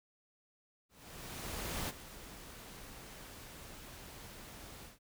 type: noise with ADSR envelope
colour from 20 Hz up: pink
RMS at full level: -38 dBFS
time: 0.89-4.99 s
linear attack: 1000 ms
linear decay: 23 ms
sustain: -13 dB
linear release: 150 ms
effects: none